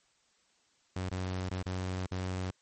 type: tone with dropouts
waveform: sawtooth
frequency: 92.5 Hz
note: F#2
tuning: in tune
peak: -29 dBFS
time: 0.96-2.51 s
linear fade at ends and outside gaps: 5 ms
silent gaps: 1.095-1.114 / 1.495-1.512 / 1.627-1.658 / 2.066-2.113 s
effects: white hiss -70 dBFS RMS until 2.61 s + MP3 32 kbps